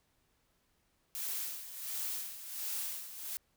blue noise with tremolo, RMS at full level -37 dBFS, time 1.15-3.37 s, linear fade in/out 0 ms, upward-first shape sine, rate 1.4 Hz, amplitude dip 70%, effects pink hiss -75 dBFS RMS until 3.56 s

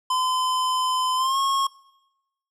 square tone with pitch glide, 1022 to 1089 Hz, C6 to C#6, -41 to -31 cents, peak -21 dBFS, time 0.1-1.67 s, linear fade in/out 5 ms, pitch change +110 cents, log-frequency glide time 1.16-1.38 s, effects noise-tail reverb RT60 0.9 s tail -22 dB re dry + low-pass 10000 Hz 12 dB/octave

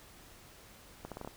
accelerating click train, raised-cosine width 1 ms, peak -27 dBFS, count 6, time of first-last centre 1.05-1.275 s, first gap 67 ms, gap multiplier 0.8, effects pink hiss -56 dBFS RMS until 1.36 s

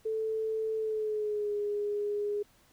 sine tone with pitch glide, 440 to 412.9 Hz, A4 to G#4, 0 to -10 cents, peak -29 dBFS, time 0.05-2.43 s, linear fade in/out 10 ms, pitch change -110 cents, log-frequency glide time 0.77-1.53 s, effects pink hiss -64 dBFS RMS until 2.72 s

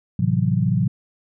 sine chord, F# half-diminished seventh, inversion first, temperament equal, 110 / 130.81 / 164.81 / 185 Hz, A2 / C3 / E3 / F#3, 0 / 0 / 0 / 0 cents, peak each -22 dBFS, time 0.19-0.88 s, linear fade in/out 5 ms, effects none

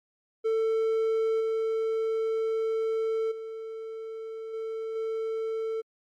triangle tone with level steps, 445.5 Hz, A4, 22 cents sharp, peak -21 / -23 / -33 / -29 / -26 dBFS, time 0.44-5.82 s, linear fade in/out 20 ms, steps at 1.4 / 3.31 / 4.53 / 4.95 s, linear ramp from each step 10 ms, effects MP3 64 kbps

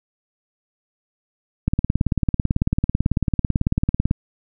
click train, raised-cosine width 5 ms, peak -5 dBFS, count 45, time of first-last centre 1.68-4.111 s, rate 18.1 Hz, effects none

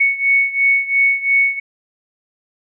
sine beating tone pair, 2217 / 2219.9 Hz, C#7 / C#7, 0 / +2 cents, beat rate 2.9 Hz, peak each -14 / -17 dBFS, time 0-1.6 s, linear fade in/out 10 ms, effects none

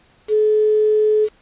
sine tone with quantisation, 427.8 Hz, A4, 49 cents flat, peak -12 dBFS, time 0.28-1.29 s, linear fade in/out 50 ms, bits 6, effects pink hiss -54 dBFS RMS until 1.41 s + resampled to 8000 Hz

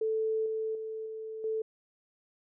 sine tone with level steps, 440 Hz, A4, in tune, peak -27 / -30 / -35 / -37 / -29 dBFS, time 0.01-1.62 s, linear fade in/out 5 ms, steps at 0.46 / 0.75 / 1.06 / 1.44 s, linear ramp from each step 2 ms, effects none

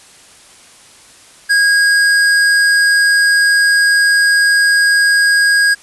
square tone, 1637 Hz, G#6, 25 cents flat, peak -9 dBFS, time 1.49-5.75 s, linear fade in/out 20 ms, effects white hiss -42 dBFS RMS until 5.82 s + resampled to 24000 Hz

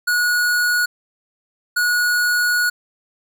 square tone pair in turn, 1456 / 1456 Hz, F#6 / F#6, -28 / -28 cents, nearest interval unison, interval 0 cents, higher neither, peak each -16 dBFS, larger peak neither, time 0.07-0.86 / 1.76-2.7 s, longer second, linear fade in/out 10 ms, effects none

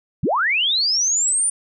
sine linear sweep, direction up, 88 to 9397 Hz, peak -16 dBFS, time 0.23-1.5 s, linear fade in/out 5 ms, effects none

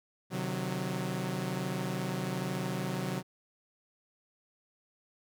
sawtooth chord, C diminished, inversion none, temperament equal with one note detuned, 130.81 / 152.01 / 185 Hz, C3 / Eb3 / Gb3, 0 / -40 / 0 cents, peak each -33 / -35 / -31 dBFS, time 0.3-3.23 s, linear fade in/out 50 ms, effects none

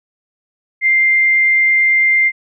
sine tone, 2097 Hz, C7, 3 cents sharp, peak -9 dBFS, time 0.81-2.32 s, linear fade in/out 50 ms, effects none

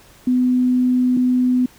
sine tone pair in turn, 251.2 / 251.2 Hz, B3 / B3, +30 / +30 cents, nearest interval unison, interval 0 cents, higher neither, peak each -13 dBFS, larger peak neither, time 0.27-1.17 / 1.17-1.66 s, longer first, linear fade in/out 5 ms, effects pink hiss -48 dBFS RMS until 1.78 s

